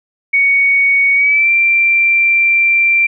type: tone with pitch glide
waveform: sine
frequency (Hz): 2233 to 2358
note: C#7 to D7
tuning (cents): +12 to +6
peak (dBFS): -8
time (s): 0.33-3.07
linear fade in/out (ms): 10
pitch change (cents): +94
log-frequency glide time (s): 1.14-1.5
effects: none